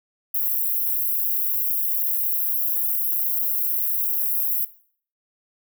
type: high-pass noise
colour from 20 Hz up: white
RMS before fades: -23 dBFS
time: 0.34-4.65 s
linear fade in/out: 5 ms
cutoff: 12000 Hz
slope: 48 dB/octave
effects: noise-tail reverb RT60 0.5 s tail -17 dB re dry